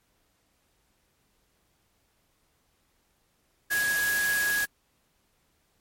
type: tone in noise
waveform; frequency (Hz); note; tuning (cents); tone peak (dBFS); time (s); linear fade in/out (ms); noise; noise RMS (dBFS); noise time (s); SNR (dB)
sine; 1661.2; G#6; 0; -24; 3.7-4.66; 20; white; -32; 3.7-4.66; +5
effects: pink hiss -70 dBFS RMS until 5.8 s + MP3 64 kbps